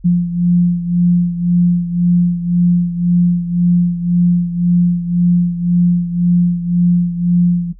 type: beating tone pair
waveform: sine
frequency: 174.61 / 176.51 Hz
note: F3 / F3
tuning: 0 / +19 cents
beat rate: 1.9 Hz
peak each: -11 / -16 dBFS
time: 0.04-7.73 s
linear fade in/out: 20 ms
effects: noise-tail reverb RT60 0.1 s tail -19 dB re dry + added 41 Hz sine -37 dBFS peak until 7.79 s